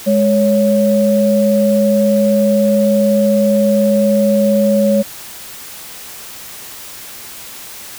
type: tone pair together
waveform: sine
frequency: 207.7 / 556 Hz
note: G#3 / C#5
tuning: 0 / +5 cents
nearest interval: octave + perfect fourth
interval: 1705 cents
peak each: -12 dBFS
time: 0.06-5.03 s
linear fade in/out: 20 ms
effects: white hiss -32 dBFS RMS until 7.98 s

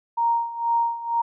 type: tone with tremolo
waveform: sine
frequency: 932.3 Hz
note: A#5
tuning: in tune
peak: -17 dBFS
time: 0.17-1.22 s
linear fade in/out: 10 ms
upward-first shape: sine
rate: 2.1 Hz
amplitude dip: 80%
effects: none

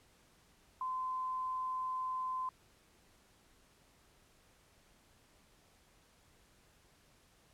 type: tone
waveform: sine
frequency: 1029 Hz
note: C6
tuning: 29 cents flat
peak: -35 dBFS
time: 0.81-2.49 s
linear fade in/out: 2 ms
effects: pink hiss -67 dBFS RMS until 7.53 s + low-pass 12000 Hz 12 dB/octave

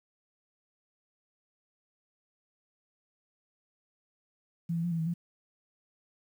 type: tone with pitch steps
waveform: sine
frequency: 168.3 / 166.8 / 174.2 / 165.7 / 161.2 / 171.3 Hz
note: E3 / E3 / F3 / E3 / E3 / F3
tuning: +36 / +21 / -4 / +9 / -38 / -33 cents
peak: -28 dBFS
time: 4.69-5.14 s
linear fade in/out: 10 ms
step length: 75 ms
effects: 10-bit

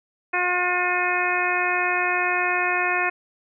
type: harmonic tone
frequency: 358.5 Hz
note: F4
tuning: 45 cents sharp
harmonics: 1 / 2 / 3 / 4 / 5 / 6 / 7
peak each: -30 / -27 / -28 / -28 / -26 / -30 / -26 dBFS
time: 0.33-3.1 s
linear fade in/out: 10 ms
effects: none

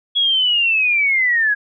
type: linear sweep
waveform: sine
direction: down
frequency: 3360 to 1637 Hz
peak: -13 dBFS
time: 0.15-1.55 s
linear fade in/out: 20 ms
effects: none

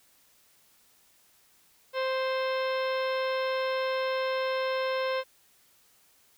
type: harmonic tone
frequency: 523.3 Hz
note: C5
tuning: in tune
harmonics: 1 / 2 / 3 / 4 / 5 / 6 / 7 / 8 / 10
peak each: -28 / -34 / -38 / -40 / -42 / -44 / -45 / -46 / -48 dBFS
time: 1.93-5.24 s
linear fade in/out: 50 ms
effects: white hiss -63 dBFS RMS until 6.37 s

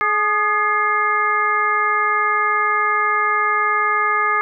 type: harmonic tone with a mistuned harmonic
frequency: 422.7 Hz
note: G#4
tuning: 31 cents sharp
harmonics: 1 / 2 / 3 / 4 / 5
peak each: -28 / -27 / -17 / -23 / -22 dBFS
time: 0.01-4.41 s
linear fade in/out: 0 ms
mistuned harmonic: 3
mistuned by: -47 cents
effects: none

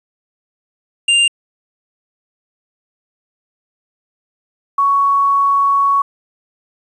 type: tone pair in turn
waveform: square / sine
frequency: 2794 / 1115.5 Hz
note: F7 / C#6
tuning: 0 / +11 cents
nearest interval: octave + major third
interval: 1589 cents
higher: first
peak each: -10 dBFS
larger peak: neither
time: 1.08-1.28 / 4.78-6.02 s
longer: second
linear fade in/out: 5 ms
effects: resampled to 24000 Hz + 8-bit

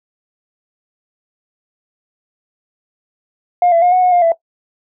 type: tone with pitch steps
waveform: sine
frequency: 710 / 673 / 714 / 735 / 727 / 706 / 666 Hz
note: F5 / E5 / F5 / F#5 / F#5 / F5 / E5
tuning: +28 / +36 / +38 / -12 / -31 / +19 / +18 cents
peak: -7 dBFS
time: 3.62-4.32 s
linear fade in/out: 2 ms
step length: 100 ms
effects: noise-tail reverb RT60 0.1 s tail -18 dB re dry + tanh soft clip ceiling -5 dBFS

